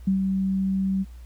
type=tone with ADSR envelope; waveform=sine; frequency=191.8 Hz; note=G3; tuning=37 cents flat; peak=-17 dBFS; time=0.07-1.05 s; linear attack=7 ms; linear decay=110 ms; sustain=-4 dB; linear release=35 ms; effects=added 60 Hz sine -39 dBFS peak until 1.25 s + pink hiss -59 dBFS RMS until 1.25 s